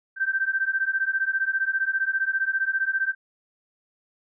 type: beating tone pair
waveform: sine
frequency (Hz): 1554 / 1569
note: G6 / G6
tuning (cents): -16 / +1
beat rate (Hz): 15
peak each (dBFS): -25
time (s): 0.16-3.15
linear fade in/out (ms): 50
effects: none